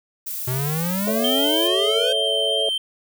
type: noise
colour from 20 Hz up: violet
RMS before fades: -29 dBFS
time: 0.26-1.68 s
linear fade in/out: 10 ms
type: exponential sweep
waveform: square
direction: up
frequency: 123.47 to 522 Hz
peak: -23 dBFS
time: 0.47-2.13 s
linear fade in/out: 10 ms
type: chord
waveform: sine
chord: A major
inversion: none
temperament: equal with one note detuned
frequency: 440 / 563.4 / 659.3 Hz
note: A4 / C#5 / E5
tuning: 0 / +28 / 0 cents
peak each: -26 dBFS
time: 1.07-2.69 s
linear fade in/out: 2 ms
type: tone with vibrato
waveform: triangle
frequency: 3136 Hz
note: G7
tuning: in tune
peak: -19 dBFS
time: 1.24-2.78 s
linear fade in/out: 5 ms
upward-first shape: square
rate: 2.4 Hz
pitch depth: 9 cents each way
effects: none